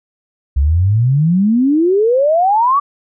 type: exponential sweep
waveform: sine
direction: up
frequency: 65.41 to 1173 Hz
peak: -9 dBFS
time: 0.56-2.8 s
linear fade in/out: 10 ms
effects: none